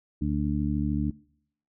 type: harmonic tone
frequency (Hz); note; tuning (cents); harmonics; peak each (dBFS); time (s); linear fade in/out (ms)
73.42; D2; 0; 1 / 2 / 3 / 4; -30 / -30 / -30 / -30; 0.21-1.11; 10
effects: noise-tail reverb RT60 0.7 s tail -24 dB re dry